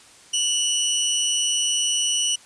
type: tone pair together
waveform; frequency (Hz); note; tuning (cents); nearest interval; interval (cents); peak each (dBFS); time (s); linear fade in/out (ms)
20% pulse; 2820 / 2960; F7 / F#7; +16 / 0; minor second; 84; -24 / -15; 0.33-2.36; 10
effects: white hiss -49 dBFS RMS until 2.45 s + resampled to 22050 Hz